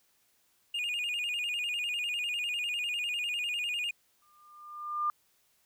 triangle tone with vibrato, 2637 Hz, E7, in tune, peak -29 dBFS, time 0.74-3.91 s, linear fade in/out 5 ms, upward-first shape square, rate 10 Hz, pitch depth 120 cents each way
sine tone with exponential growth, 1200 Hz, D6, 37 cents sharp, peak -25 dBFS, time 4.22-5.1 s, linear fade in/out 1 ms, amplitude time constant 190 ms
effects white hiss -70 dBFS RMS until 5.65 s

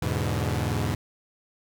sawtooth chord, E dominant seventh, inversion none, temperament equal with one note detuned, 82.41 / 103.83 / 123.47 / 143.89 Hz, E2 / G#2 / B2 / D3, 0 / 0 / 0 / -35 cents, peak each -26 / -25 / -26 / -28 dBFS, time 0.02-0.95 s, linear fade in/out 5 ms, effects none

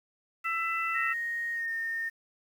harmonic tone, 666 Hz, E5, 18 cents sharp, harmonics 2 / 3 / 4, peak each -31 / -33 / -34 dBFS, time 0.44-1.14 s, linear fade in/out 20 ms
sine tone with pitch glide, 1864.7 to 1827.4 Hz, A#6 to A#6, 0 to -35 cents, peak -30 dBFS, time 0.94-2.1 s, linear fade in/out 20 ms, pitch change -35 cents, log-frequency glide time 1.53-1.72 s
effects 9-bit

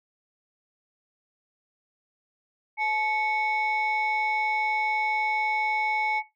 sine tone pair together, 860 / 2214 Hz, A5 / C#7, -40 / -3 cents, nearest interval octave + major third, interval 1637 cents, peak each -25 / -24 dBFS, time 2.77-6.23 s, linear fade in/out 50 ms, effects noise-tail reverb RT60 0.2 s tail -17 dB re dry + tanh soft clip ceiling -19 dBFS

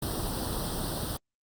pink noise with comb filter, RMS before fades -32 dBFS, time 0.02-1.17 s, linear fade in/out 5 ms, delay 0.22 ms, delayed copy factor +0.9, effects Opus 32 kbps

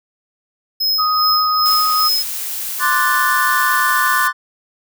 square tone with tremolo, 5130 Hz, E8, 48 cents flat, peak -14 dBFS, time 0.8-2.23 s, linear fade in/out 10 ms, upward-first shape sine, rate 2.5 Hz, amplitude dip 60%
sine tone, 1253 Hz, D#6, 12 cents sharp, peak -14 dBFS, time 0.98-2.09 s, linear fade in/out 20 ms
blue noise, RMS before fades -24 dBFS, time 1.65-4.28 s, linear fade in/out 10 ms
triangle chord, D dominant seventh, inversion third, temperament equal, 1046.5 / 1174.7 / 1480 / 1760 Hz, C6 / D6 / F#6 / A6, 0 / 0 / 0 / 0 cents, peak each -17 dBFS, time 2.79-4.33 s, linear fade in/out 50 ms
effects none

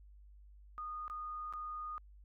sine tone with dropouts, 1230 Hz, D#6, 20 cents flat, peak -40 dBFS, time 0.78-1.98 s, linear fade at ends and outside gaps 0 ms, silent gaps 1.08-1.099 / 1.526-1.536 s, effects added 50 Hz sine -55 dBFS peak until 2.24 s

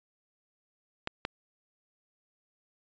clicks, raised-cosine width 0.3 ms, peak -15 dBFS, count 2, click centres 1.074 / 1.251 s, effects resampled to 16000 Hz

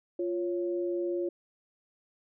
sine tone pair together, 349 / 554 Hz, F4 / C#5, -1 / -1 cents, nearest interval minor sixth, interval 800 cents, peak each -29 / -36 dBFS, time 0.19-1.29 s, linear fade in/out 5 ms, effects none

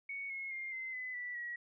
sine tone with pitch steps, 2225 / 2170 / 2117 / 2065 / 2015 / 1965.1 / 1916.9 Hz, C#7 / C#7 / C7 / C7 / B6 / B6 / A#6, +6 / -37 / +20 / -23 / +34 / -9 / +48 cents, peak -39 dBFS, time 0.09-1.56 s, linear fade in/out 5 ms, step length 210 ms, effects none

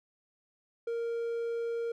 triangle tone, 465.3 Hz, A#4, 3 cents flat, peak -29 dBFS, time 0.87-1.92 s, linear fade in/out 5 ms, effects none

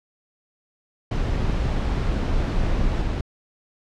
brown noise with level steps, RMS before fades -22 / -24 dBFS, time 1.11-3.21 s, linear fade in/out 5 ms, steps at 3.01 s, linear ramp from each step 10 ms, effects low-pass 5000 Hz 12 dB/octave

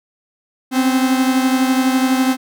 45% pulse beating tone pair, 258.2 / 270.2 Hz, C4 / C#4, -23 / -44 cents, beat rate 12 Hz, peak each -14 / -20 dBFS, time 0.71-2.37 s, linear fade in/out 50 ms, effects none

